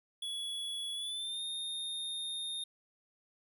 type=tone with pitch glide; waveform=square; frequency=3383 to 3668 Hz; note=G#7 to A#7; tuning=+31 to -29 cents; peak=-37 dBFS; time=0.22-2.64 s; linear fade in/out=5 ms; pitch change=+140 cents; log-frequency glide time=0.94-1.42 s; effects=none